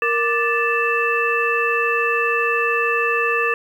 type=tone cluster; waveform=sine; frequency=466.4 / 1181 / 1754 / 2647 Hz; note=A#4 / D6 / A6 / E7; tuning=+1 / +9 / -6 / +7 cents; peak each=-22 dBFS; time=0.02-3.54 s; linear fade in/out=2 ms; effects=8-bit